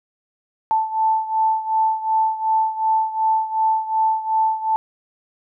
sine beating tone pair, 880 / 882.7 Hz, A5 / A5, 0 / +5 cents, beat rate 2.7 Hz, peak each -18 / -22 dBFS, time 0.71-4.76 s, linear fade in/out 0 ms, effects none

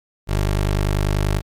20% pulse tone, 50.2 Hz, G1, 42 cents sharp, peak -12 dBFS, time 0.27-1.42 s, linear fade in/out 50 ms, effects MP3 96 kbps

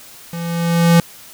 square tone with level ramp, 169.2 Hz, E3, 45 cents sharp, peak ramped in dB -25 to -7 dBFS, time 0.33-1 s, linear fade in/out 2 ms, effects white hiss -40 dBFS RMS until 1.33 s

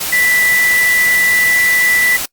sine tone in noise, 1975.5 Hz, B6, in tune, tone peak -10 dBFS, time 0.12-2.17 s, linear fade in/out 10 ms, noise white, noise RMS -20 dBFS, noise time 0-2.26 s, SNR +7 dB, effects noise-tail reverb RT60 0.1 s tail -23 dB re dry + Opus 48 kbps

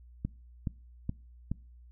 click train, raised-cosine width 5 ms, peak -19 dBFS, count 4, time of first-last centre 0.25-1.516 s, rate 2.37 Hz, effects noise-tail reverb RT60 0.4 s tail -24 dB re dry + added 60 Hz sine -51 dBFS peak until 1.91 s

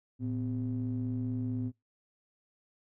triangle ring-modulated tone, 70.3 Hz, C#2, 25 cents sharp, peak -26 dBFS, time 0.19-1.72 s, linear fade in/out 50 ms, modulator 183 Hz, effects noise-tail reverb RT60 0.2 s tail -24 dB re dry

